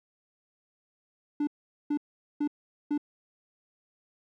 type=tone bursts; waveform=triangle; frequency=293.7 Hz; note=D4; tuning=in tune; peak=-23 dBFS; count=4; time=1.4-2.978 s; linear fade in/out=5 ms; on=72 ms; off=430 ms; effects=none